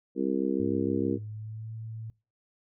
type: harmonic tone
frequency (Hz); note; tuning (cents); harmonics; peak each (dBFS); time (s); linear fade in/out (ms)
66.5; C2; +29; 3 / 4 / 5 / 6 / 7; -33 / -30 / -30 / -34 / -34; 0.15-1.19; 50
type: tone with pitch glide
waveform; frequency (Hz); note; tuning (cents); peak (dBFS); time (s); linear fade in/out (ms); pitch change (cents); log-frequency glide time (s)
sine; 102.3 to 111.56; G#2 to A2; -26 to +24; -36; 0.6-2.1; 0; +150; 0.83-1.73
effects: noise-tail reverb RT60 0.3 s tail -23 dB re dry